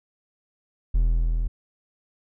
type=tone with level ramp; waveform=triangle; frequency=41.2 Hz; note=E1; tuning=in tune; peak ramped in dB=-14 to -20 dBFS; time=0.94-1.48 s; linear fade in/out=10 ms; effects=none